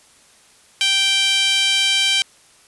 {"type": "tone with high-pass filter", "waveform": "sawtooth", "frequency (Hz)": 782, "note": "G5", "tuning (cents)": -4, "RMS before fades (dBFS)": -17, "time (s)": [0.81, 2.22], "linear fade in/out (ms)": 0, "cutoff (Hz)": 2900, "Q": 3.3, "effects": ["white hiss -51 dBFS RMS until 2.67 s", "resampled to 24000 Hz"]}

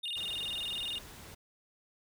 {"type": "tone with vibrato", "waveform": "triangle", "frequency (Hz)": 3224, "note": "G7", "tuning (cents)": 48, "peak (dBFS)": -33, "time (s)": [0.03, 0.99], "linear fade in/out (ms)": 10, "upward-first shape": "square", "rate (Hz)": 20, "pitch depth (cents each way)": 220}
{"type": "noise", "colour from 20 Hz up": "pink", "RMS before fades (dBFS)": -50, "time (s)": [0.16, 1.35], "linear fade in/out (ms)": 10}
{"effects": []}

